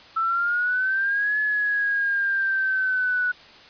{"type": "exponential two-way sweep", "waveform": "sine", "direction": "up then down", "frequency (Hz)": [1318.5, 1711, 1471], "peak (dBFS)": -20, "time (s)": [0.16, 3.32], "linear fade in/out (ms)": 10, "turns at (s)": 1.39, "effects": ["white hiss -47 dBFS RMS until 3.69 s", "resampled to 11025 Hz"]}